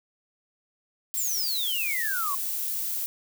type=noise; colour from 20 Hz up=violet; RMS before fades=-30 dBFS; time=1.14-3.06 s; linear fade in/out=0 ms
type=exponential sweep; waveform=sine; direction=down; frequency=7720 to 1069 Hz; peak=-28 dBFS; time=1.17-2.35 s; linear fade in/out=5 ms
effects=none